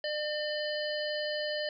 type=harmonic tone; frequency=602 Hz; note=D5; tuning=43 cents sharp; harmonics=1 / 3 / 5 / 7 / 8; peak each=-33 / -38 / -40 / -41 / -42 dBFS; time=0.04-1.69 s; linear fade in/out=2 ms; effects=none